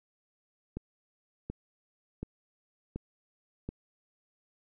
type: click train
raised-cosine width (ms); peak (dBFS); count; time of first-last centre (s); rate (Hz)
3; -23; 5; 0.77-3.69; 1.37
effects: none